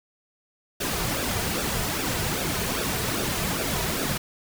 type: noise with flanger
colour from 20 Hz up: pink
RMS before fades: -27 dBFS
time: 0.8-4.18 s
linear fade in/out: 10 ms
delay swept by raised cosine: 0.96 to 3.76 ms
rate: 2.5 Hz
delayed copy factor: -0.65
effects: none